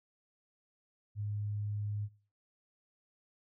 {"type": "tone", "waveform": "sine", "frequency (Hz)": 103.83, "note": "G#2", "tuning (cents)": 0, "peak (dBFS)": -34, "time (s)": [1.15, 2.09], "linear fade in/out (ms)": 50, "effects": ["noise-tail reverb RT60 0.4 s tail -21 dB re dry"]}